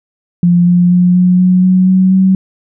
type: tone with pitch steps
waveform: sine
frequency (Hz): 174.6 / 176.63 / 178.68 / 180.76 / 182.86 / 184.98 / 187.13 / 189.31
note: F3 / F3 / F3 / F#3 / F#3 / F#3 / F#3 / F#3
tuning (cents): 0 / +20 / +40 / -40 / -20 / 0 / +20 / +40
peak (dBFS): -5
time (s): 0.43-2.35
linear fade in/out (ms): 2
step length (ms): 240
effects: none